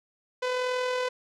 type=tone with amplitude modulation; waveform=sawtooth; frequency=503 Hz; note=B4; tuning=32 cents sharp; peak=-21 dBFS; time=0.42-1.09 s; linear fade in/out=10 ms; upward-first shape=sine; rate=41.3 Hz; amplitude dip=30%; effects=low-pass 5000 Hz 12 dB/octave